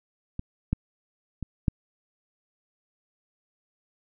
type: clicks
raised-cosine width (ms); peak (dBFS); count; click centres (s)
5; -19 / -11 / -20 / -9; 4; 0.394 / 0.73 / 1.427 / 1.682
effects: none